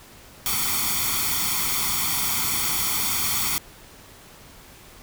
white noise with comb filter, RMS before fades -24 dBFS, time 0.46-3.58 s, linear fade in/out 0 ms, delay 0.89 ms, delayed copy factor +0.85, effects pink hiss -47 dBFS RMS until 5.02 s

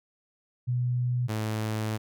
sine / sawtooth tone pair in turn, 123.47 / 108.8 Hz, B2 / A2, 0 / -19 cents, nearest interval major second, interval 219 cents, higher first, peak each -24 dBFS, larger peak neither, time 0.67-1.28 / 1.28-1.98 s, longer second, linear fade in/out 20 ms, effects none

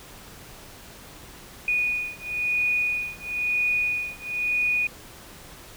sine beating tone pair, 2465 / 2466 Hz, D#7 / D#7, -17 / -16 cents, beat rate 1 Hz, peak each -26 dBFS, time 1.68-4.87 s, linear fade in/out 2 ms, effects pink hiss -45 dBFS RMS until 5.76 s

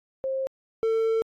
sine / triangle tone pair in turn, 532 / 448.5 Hz, C5 / A4, +29 / +33 cents, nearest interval minor third, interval 296 cents, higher first, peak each -25 / -19 dBFS, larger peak second, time 0.24-0.47 / 0.83-1.22 s, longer second, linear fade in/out 0 ms, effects AAC 48 kbps

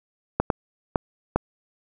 clicks, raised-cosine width 1 ms, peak -5 dBFS, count 4, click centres 0.4 / 0.502 / 0.958 / 1.36 s, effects none

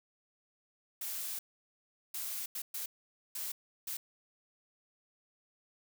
blue noise bursts at uneven times, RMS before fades -39 dBFS, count 6, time 1.01-1.39 / 2.14-2.46 / 2.55-2.62 / 2.74-2.86 / 3.35-3.52 / 3.87-3.97 s, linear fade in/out 5 ms, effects none

